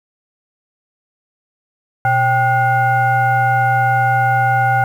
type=tone with frequency modulation; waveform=sine; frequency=784 Hz; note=G5; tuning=in tune; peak=-11 dBFS; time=2.05-4.84 s; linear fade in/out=2 ms; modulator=663 Hz; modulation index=1; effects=7-bit